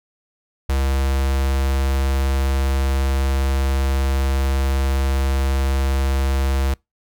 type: tone with notch filter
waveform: square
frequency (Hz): 67.4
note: C#2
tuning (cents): -48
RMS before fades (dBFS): -19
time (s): 0.69-6.74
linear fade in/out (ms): 5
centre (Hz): 240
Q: 1.6
effects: noise-tail reverb RT60 0.2 s tail -26 dB re dry